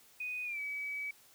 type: tone with pitch glide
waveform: sine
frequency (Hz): 2489 to 2282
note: D#7 to C#7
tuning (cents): 0 to +50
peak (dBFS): -36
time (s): 0.2-1.11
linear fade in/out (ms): 5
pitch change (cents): -150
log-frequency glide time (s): 0.44-0.6
effects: white hiss -62 dBFS RMS until 1.34 s